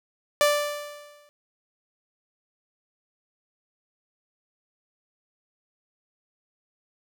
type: tone with exponential decay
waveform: sawtooth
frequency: 587 Hz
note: D5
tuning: 1 cent flat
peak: -12 dBFS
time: 0.41-1.29 s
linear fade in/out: 0 ms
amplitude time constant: 190 ms
effects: none

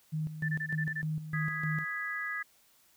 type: tone with tremolo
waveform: sine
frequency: 155.56 Hz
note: D#3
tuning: in tune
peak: -30 dBFS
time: 0.12-1.85 s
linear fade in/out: 20 ms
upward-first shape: square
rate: 3.3 Hz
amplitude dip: 65%
type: tone bursts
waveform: sine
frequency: 1767 Hz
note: A6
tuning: 7 cents sharp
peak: -32 dBFS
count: 7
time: 0.42-1.021 s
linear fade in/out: 10 ms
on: 67 ms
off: 22 ms
type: chord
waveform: sine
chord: G# minor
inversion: second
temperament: equal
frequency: 1244.5 / 1661.2 / 1975.5 Hz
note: D#6 / G#6 / B6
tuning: 0 / 0 / 0 cents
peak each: -41 / -36 / -37 dBFS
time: 1.33-2.43 s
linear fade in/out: 10 ms
effects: white hiss -65 dBFS RMS until 2.96 s

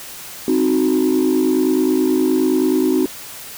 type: chord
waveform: sine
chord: C diminished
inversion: none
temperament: equal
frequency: 261.6 / 311.1 / 370 Hz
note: C4 / Eb4 / Gb4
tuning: 0 / 0 / 0 cents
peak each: -16 dBFS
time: 0.48-3.06 s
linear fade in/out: 2 ms
effects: tanh soft clip ceiling -9 dBFS + white hiss -34 dBFS RMS until 3.57 s

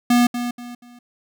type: tone with echo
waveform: square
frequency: 242.1 Hz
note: B3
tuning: 34 cents flat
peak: -13 dBFS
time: 0.1-0.27 s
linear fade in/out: 5 ms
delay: 240 ms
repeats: 3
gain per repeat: -10 dB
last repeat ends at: 0.99 s
effects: none

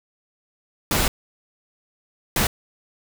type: noise bursts at uneven times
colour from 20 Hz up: pink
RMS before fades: -20 dBFS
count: 2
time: 0.91-1.08 / 2.36-2.47 s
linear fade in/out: 2 ms
effects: none

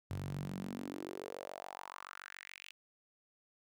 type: tone with high-pass filter sweep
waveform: sawtooth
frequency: 47 Hz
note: F#1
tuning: 28 cents sharp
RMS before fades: -45 dBFS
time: 0.1-2.72 s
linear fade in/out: 10 ms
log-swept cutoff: 100 to 2800 Hz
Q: 4
effects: none

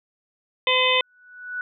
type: harmonic tone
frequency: 510 Hz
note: C5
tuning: 44 cents flat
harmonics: 1 / 2 / 4 / 5 / 6 / 7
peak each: -24 / -24 / -24 / -24 / -24 / -24 dBFS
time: 0.67-1.01 s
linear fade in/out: 2 ms
type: tone with exponential growth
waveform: sine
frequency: 1479 Hz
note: F#6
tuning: 1 cent flat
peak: -24 dBFS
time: 1.01-1.61 s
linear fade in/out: 1 ms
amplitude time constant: 130 ms
effects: none

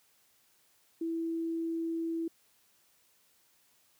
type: tone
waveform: sine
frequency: 329.8 Hz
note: E4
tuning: 1 cent sharp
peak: -31 dBFS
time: 1.01-2.28 s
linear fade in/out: 5 ms
effects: white hiss -68 dBFS RMS until 3.99 s + high-pass 60 Hz 12 dB/octave

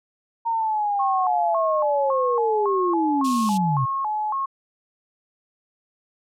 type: linear sweep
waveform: sine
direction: down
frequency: 928 to 121.2 Hz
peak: -20 dBFS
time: 0.45-3.86 s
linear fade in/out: 20 ms
type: tone with vibrato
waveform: sine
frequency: 962 Hz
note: B5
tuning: 46 cents flat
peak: -22 dBFS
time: 0.99-4.46 s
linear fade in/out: 10 ms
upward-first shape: square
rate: 1.8 Hz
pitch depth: 210 cents each way
type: high-pass noise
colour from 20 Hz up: white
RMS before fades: -32 dBFS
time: 3.24-3.58 s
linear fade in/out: 10 ms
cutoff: 2500 Hz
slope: 96 dB/octave
effects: low-pass 9000 Hz 12 dB/octave

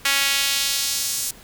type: tone with high-pass filter sweep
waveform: sawtooth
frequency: 277.2 Hz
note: C#4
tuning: in tune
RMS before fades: -22 dBFS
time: 0.05-1.31 s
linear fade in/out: 5 ms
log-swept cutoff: 2000 to 7400 Hz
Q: 1.1
effects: pink hiss -46 dBFS RMS until 1.43 s

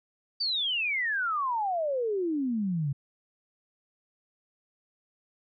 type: exponential sweep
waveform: sine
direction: down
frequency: 4699 to 133.5 Hz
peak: -26 dBFS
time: 0.4-2.93 s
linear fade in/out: 10 ms
effects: none

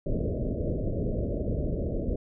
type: low-pass noise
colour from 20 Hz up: pink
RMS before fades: -29 dBFS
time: 0.06-2.16 s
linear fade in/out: 5 ms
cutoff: 630 Hz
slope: 96 dB/octave
effects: none

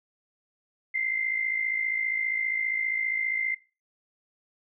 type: tone pair together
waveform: sine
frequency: 2038 / 2093 Hz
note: C7 / C7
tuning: -46 / 0 cents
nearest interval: unison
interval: 46 cents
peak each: -32 / -26 dBFS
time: 0.94-3.55 s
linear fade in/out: 10 ms
effects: noise-tail reverb RT60 0.3 s tail -21 dB re dry

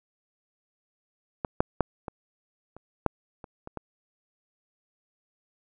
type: clicks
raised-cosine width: 1 ms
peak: -14 / -6 / -7 / -20 / -30 / -7 / -27 / -25 / -20 dBFS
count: 9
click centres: 1.448 / 1.605 / 1.807 / 2.082 / 2.766 / 3.063 / 3.442 / 3.674 / 3.773 s
effects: none

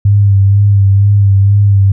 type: tone with vibrato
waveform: sine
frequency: 99.9 Hz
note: G2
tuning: 33 cents sharp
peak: -4 dBFS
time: 0.05-1.92 s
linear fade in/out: 5 ms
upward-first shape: sine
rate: 2.1 Hz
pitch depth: 35 cents each way
effects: none

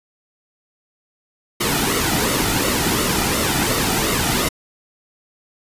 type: noise with flanger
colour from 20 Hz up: pink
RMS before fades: -19 dBFS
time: 1.6-4.49 s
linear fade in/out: 10 ms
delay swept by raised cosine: 1.2 to 1.88 ms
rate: 2.8 Hz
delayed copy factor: -0.6
effects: resampled to 32000 Hz

